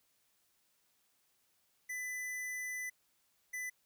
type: tone bursts at uneven times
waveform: square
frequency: 2000 Hz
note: B6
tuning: 21 cents sharp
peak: -39 dBFS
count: 2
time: 1.89-2.9 / 3.53-3.7 s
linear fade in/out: 10 ms
effects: white hiss -75 dBFS RMS until 3.85 s